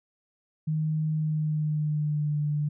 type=tone with pitch glide; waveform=sine; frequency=155.6 to 148.4 Hz; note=D#3 to D3; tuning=0 to +18 cents; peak=-24 dBFS; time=0.67-2.69 s; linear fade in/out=10 ms; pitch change=-82 cents; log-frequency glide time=1.13-2.38 s; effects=none